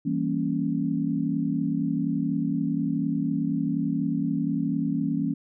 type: chord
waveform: sine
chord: E diminished seventh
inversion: none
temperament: equal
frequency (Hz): 164.81 / 196 / 233.1 / 277.2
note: E3 / G3 / Bb3 / Db4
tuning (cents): 0 / 0 / 0 / 0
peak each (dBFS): -29 / -31 / -29 / -27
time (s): 0.05-5.34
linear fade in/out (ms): 10
effects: none